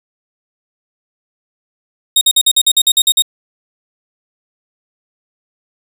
sawtooth tone bursts, 3729 Hz, A#7, in tune, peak -4 dBFS, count 11, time 2.16-3.222 s, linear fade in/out 5 ms, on 52 ms, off 49 ms, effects none

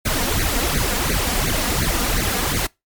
pink noise with flanger, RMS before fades -20 dBFS, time 0.05-2.67 s, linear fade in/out 10 ms, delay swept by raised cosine 0.46 to 4.26 ms, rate 2.8 Hz, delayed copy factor +1, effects noise-tail reverb RT60 0.2 s tail -24 dB re dry + MP3 96 kbps

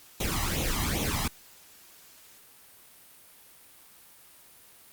pink noise with flanger, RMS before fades -29 dBFS, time 0.2-1.28 s, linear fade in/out 5 ms, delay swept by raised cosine 0.3 to 1.02 ms, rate 2.5 Hz, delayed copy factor +0.75, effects white hiss -54 dBFS RMS until 4.92 s + Opus 48 kbps

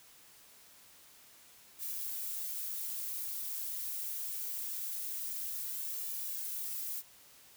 violet noise with flanger, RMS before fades -39 dBFS, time 1.78-7.03 s, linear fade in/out 50 ms, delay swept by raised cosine 1.7 to 5.1 ms, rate 0.23 Hz, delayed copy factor +0.65, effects white hiss -59 dBFS RMS until 7.56 s

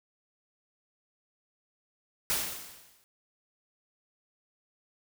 white noise with exponential decay, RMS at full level -27 dBFS, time 2.3-3.04 s, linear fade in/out 0 ms, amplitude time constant 160 ms, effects none

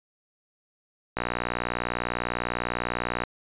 click train, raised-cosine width 0.5 ms, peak -11 dBFS, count 125, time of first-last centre 1.17-3.237 s, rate 60 Hz, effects resampled to 8000 Hz

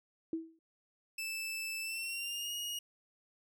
sine tone with exponential decay, 325.5 Hz, E4, 22 cents flat, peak -30 dBFS, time 0.33-0.59 s, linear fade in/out 2 ms, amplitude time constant 55 ms
sawtooth tone with pitch glide, 2637 to 2876 Hz, E7 to F#7, 0 to -50 cents, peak -34 dBFS, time 1.18-2.79 s, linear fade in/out 5 ms, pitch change +150 cents, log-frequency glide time 1.81-2.53 s
effects none

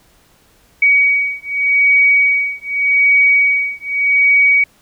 sine beating tone pair, 2258 / 2258.84 Hz, C#7 / C#7, +31 / +32 cents, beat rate 0.84 Hz, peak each -13 dBFS, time 0.82-4.64 s, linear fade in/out 5 ms, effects pink hiss -52 dBFS RMS until 4.81 s

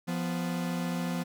45% pulse tone pair together, 174.61 / 248.7 Hz, F3 / B3, 0 / +12 cents, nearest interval tritone, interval 612 cents, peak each -31 / -35 dBFS, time 0.07-1.24 s, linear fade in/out 20 ms, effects none

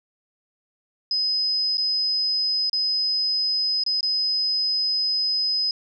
sine tone with dropouts, 5040 Hz, D#8, 21 cents sharp, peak -20 dBFS, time 1.11-5.71 s, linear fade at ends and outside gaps 2 ms, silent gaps 1.772-1.78 / 2.697-2.73 / 3.837-3.863 / 4.008-4.029 s, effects none

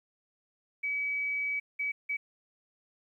sine tone bursts at uneven times, 2280 Hz, C#7, 48 cents sharp, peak -29 dBFS, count 3, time 0.83-1.6 / 1.79-1.92 / 2.09-2.17 s, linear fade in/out 10 ms, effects 11-bit

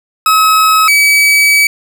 40% pulse tone pair in turn, 1282 / 2284 Hz, E6 / D7, -49 / -49 cents, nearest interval minor seventh, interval 1000 cents, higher second, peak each -5 dBFS, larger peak neither, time 0.26-0.88 / 0.88-1.67 s, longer second, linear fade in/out 2 ms, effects none

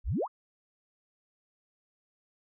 sine exponential sweep, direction up, 36 to 1328 Hz, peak -27 dBFS, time 0.04-0.28 s, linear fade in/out 50 ms, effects none

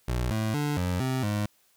25% pulse tone with pitch steps, 61.1 / 109.6 / 147 / 89.6 / 130.3 / 104.2 Hz, B1 / A2 / D3 / F2 / C3 / G#2, -18 / -6 / +2 / +45 / -7 / +6 cents, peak -22 dBFS, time 0.08-1.46 s, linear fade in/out 5 ms, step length 230 ms, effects white hiss -65 dBFS RMS until 1.76 s

